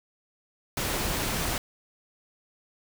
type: noise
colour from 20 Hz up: pink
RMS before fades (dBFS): -29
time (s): 0.77-1.58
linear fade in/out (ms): 2
effects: none